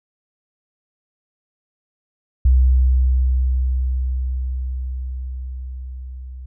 sine tone with level ramp, 63.9 Hz, C2, 40 cents flat, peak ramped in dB -9 to -31 dBFS, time 2.45-6.46 s, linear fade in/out 5 ms, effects none

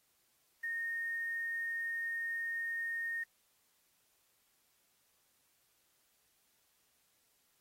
sine tone with quantisation, 1844 Hz, A#6, 19 cents flat, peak -35 dBFS, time 0.63-3.24 s, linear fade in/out 10 ms, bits 10, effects white hiss -74 dBFS RMS until 7.6 s + AAC 48 kbps

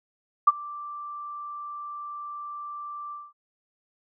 sine tone with ADSR envelope, 1174.7 Hz, D6, in tune, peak -10 dBFS, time 0.47-3.33 s, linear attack 9 ms, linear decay 31 ms, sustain -24 dB, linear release 210 ms, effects none

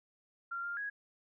sine tone with pitch steps, 1383 / 1399 / 1659 Hz, F6 / F6 / G#6, -17 / +3 / -2 cents, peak -36 dBFS, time 0.51-0.9 s, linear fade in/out 10 ms, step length 130 ms, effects none

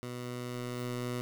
15% pulse tone with level ramp, 123 Hz, B2, 7 cents flat, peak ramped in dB -32 to -27 dBFS, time 0.03-1.21 s, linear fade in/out 0 ms, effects 9-bit

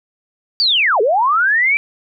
sine linear two-way sweep, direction down then up, 4740 to 392.5 to 2361 Hz, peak -11 dBFS, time 0.6-1.77 s, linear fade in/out 0 ms, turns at 1.01 s, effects none

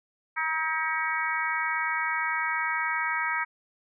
harmonic tone with a mistuned harmonic, 319.2 Hz, D#4, 44 cents sharp, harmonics 3 / 4 / 5 / 6 / 7, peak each -32 / -32 / -32 / -32 / -32 dBFS, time 0.36-3.45 s, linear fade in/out 20 ms, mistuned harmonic 3, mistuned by -18 cents, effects none

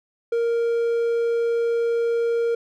triangle tone, 466.2 Hz, A#4, in tune, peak -17 dBFS, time 0.32-2.55 s, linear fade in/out 5 ms, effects none

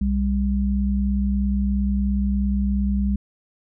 sine tone pair together, 63 / 200 Hz, B1 / G3, +35 / +35 cents, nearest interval octave + minor sixth, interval 2000 cents, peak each -21 dBFS, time 0.01-3.16 s, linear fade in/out 5 ms, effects none

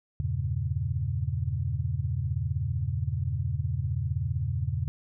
sine chord, E diminished seventh, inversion none, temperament equal with one note detuned, 82.41 / 98 / 117.42 / 138.59 Hz, E2 / G2 / Bb2 / Db3, 0 / 0 / +13 / 0 cents, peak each -32 dBFS, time 0.2-4.88 s, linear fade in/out 0 ms, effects none

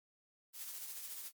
blue noise with tremolo, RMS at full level -44 dBFS, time 0.53-1.32 s, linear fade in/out 50 ms, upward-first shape triangle, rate 14 Hz, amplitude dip 45%, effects MP3 96 kbps

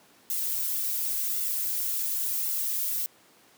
violet noise with flanger, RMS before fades -29 dBFS, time 0.3-3.06 s, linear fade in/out 0 ms, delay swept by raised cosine 1.4 to 4.5 ms, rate 0.91 Hz, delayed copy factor +0.95, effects pink hiss -58 dBFS RMS until 3.57 s + high-pass 200 Hz 12 dB/octave

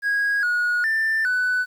triangle tone with pitch steps, 1647 / 1450 / 1781 / 1495 Hz, G#6 / F#6 / A6 / F#6, -15 / -35 / +21 / +17 cents, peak -16 dBFS, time 0.02-1.66 s, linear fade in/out 50 ms, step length 410 ms, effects tanh soft clip ceiling -14 dBFS + 9-bit

